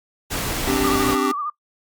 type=noise; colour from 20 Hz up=pink; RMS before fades=-25 dBFS; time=0.3-1.16 s; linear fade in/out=20 ms
type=chord; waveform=square; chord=C suspended second; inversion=none; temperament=just; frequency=261.6 / 294.3 / 392.4 Hz; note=C4 / D4 / G4; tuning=0 / +4 / +2 cents; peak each=-24 dBFS; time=0.67-1.32 s; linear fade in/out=10 ms
type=tone with vibrato; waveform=sine; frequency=1174.7 Hz; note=D6; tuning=in tune; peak=-23 dBFS; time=0.84-1.5 s; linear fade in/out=5 ms; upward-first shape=sine; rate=13 Hz; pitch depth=70 cents each way
effects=noise-tail reverb RT60 0.1 s tail -20 dB re dry + Opus 48 kbps